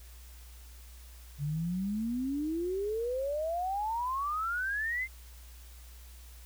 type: exponential sweep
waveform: sine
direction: up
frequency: 138.7 to 2120 Hz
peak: -30 dBFS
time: 1.38-5.08 s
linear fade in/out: 50 ms
effects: added 60 Hz sine -48 dBFS peak until 6.45 s + white hiss -57 dBFS RMS until 6.45 s